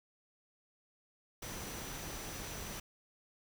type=tone in noise; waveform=sine; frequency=5920 Hz; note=F#8; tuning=in tune; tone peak=-52 dBFS; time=1.42-2.8 s; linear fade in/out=5 ms; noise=pink; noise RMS=-44 dBFS; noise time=1.42-2.8 s; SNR=-11 dB; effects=none